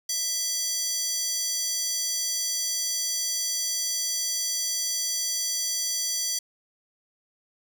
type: tone with high-pass filter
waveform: square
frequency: 661 Hz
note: E5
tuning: 5 cents sharp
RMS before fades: -28 dBFS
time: 0.09-6.39 s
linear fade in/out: 5 ms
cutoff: 5500 Hz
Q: 2.8
effects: none